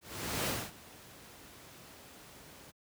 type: noise with ADSR envelope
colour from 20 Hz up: pink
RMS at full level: -32 dBFS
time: 0.01-2.72 s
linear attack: 460 ms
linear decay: 240 ms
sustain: -21 dB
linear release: 24 ms
effects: high-pass 80 Hz 12 dB/octave